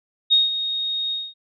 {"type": "tone with ADSR envelope", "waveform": "sine", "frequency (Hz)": 3729, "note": "A#7", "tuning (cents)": 0, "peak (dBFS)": -11, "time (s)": [0.3, 1.34], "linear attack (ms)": 27, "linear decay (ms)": 170, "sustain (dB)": -11, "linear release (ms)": 220, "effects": []}